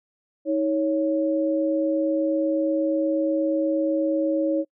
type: tone pair together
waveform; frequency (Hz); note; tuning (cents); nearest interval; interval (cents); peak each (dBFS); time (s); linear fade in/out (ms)
sine; 317.3 / 554.4; D#4 / C#5; +34 / 0; minor seventh; 966; -22 / -23; 0.45-4.65; 50
effects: noise-tail reverb RT60 0.1 s tail -26 dB re dry